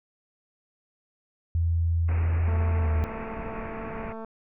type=tone with pitch glide; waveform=sine; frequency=83.7 to 79 Hz; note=E2 to D#2; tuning=+27 to +27 cents; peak=-21 dBFS; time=1.55-3.04 s; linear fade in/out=0 ms; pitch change=-100 cents; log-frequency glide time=2.81-2.87 s
type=low-pass noise; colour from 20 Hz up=pink; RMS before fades=-38 dBFS; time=2.08-4.13 s; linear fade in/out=10 ms; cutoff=2600 Hz; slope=96 dB/octave
type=click train; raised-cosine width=1 ms; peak=-26 dBFS; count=395; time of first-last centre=2.48-4.247 s; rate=223 Hz
effects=none